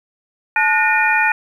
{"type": "tone cluster", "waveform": "sine", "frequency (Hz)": [867, 1453, 1831, 2430], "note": ["A5", "F#6", "A#6", "D#7"], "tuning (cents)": [-26, -32, -32, -42], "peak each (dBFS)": -18, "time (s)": [0.56, 1.32], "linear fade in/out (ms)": 2, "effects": ["8-bit"]}